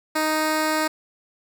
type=tone; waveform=10% pulse; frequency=311.1 Hz; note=D#4; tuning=in tune; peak=-12 dBFS; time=0.15-0.88 s; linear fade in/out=10 ms; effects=none